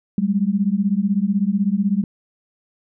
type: beating tone pair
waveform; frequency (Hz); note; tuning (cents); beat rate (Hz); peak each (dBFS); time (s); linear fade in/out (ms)
sine; 192.1 / 208.1; G3 / G#3; -35 / +4; 16; -19; 0.18-2.04; 2
effects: none